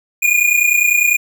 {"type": "tone pair together", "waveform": "square", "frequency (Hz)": [2418, 2448], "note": ["D7", "D#7"], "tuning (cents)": [50, -29], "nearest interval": "unison", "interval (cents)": 21, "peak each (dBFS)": [-15, -14], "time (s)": [0.22, 1.17], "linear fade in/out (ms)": 10, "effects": []}